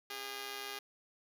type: tone with amplitude modulation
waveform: 5% pulse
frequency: 406.8 Hz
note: G#4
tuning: 36 cents flat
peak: -27 dBFS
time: 0.1-0.79 s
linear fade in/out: 5 ms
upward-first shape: sine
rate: 127 Hz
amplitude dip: 60%
effects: none